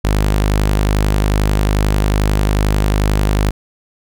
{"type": "tone", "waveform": "sawtooth", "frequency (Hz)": 51.2, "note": "G#1", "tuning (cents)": -24, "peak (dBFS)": -8, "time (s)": [0.04, 3.51], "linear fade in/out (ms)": 10, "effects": []}